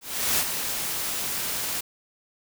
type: noise with ADSR envelope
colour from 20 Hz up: white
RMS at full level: -22 dBFS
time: 0.01-1.81 s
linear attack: 370 ms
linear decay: 61 ms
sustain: -7 dB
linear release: 9 ms
effects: none